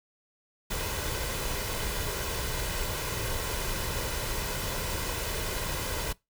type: noise with comb filter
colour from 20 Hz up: pink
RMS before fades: -32 dBFS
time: 0.7-6.13 s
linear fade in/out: 10 ms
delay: 2 ms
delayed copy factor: +0.5
effects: noise-tail reverb RT60 0.2 s tail -22 dB re dry